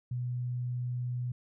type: tone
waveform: sine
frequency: 123.47 Hz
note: B2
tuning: in tune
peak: -31 dBFS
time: 0.11-1.32 s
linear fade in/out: 5 ms
effects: none